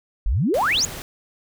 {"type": "exponential sweep", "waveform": "sine", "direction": "up", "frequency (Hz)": [38.89, 7080], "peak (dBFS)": -17, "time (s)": [0.26, 0.85], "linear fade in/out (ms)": 0}
{"type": "noise", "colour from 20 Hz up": "pink", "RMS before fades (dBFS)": -34, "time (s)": [0.54, 1.02], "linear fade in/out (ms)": 0}
{"effects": []}